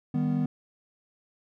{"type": "chord", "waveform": "triangle", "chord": "Eb augmented", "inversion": "none", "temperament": "equal with one note detuned", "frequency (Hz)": [155.56, 198.85, 246.9], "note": ["Eb3", "G3", "B3"], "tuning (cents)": [0, 25, 0], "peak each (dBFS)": [-26, -30, -25], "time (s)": [0.14, 0.46], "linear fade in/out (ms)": 5, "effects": []}